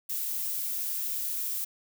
violet noise, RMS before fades -32 dBFS, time 0.09-1.65 s, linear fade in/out 10 ms, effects none

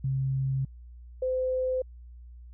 sine tone pair in turn, 134 / 513.6 Hz, C3 / C5, +42 / -32 cents, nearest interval octave + major seventh, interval 2326 cents, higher second, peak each -25 dBFS, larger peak neither, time 0.04-0.65 / 1.22-1.82 s, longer first, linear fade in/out 5 ms, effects added 60 Hz sine -44 dBFS peak until 2.53 s

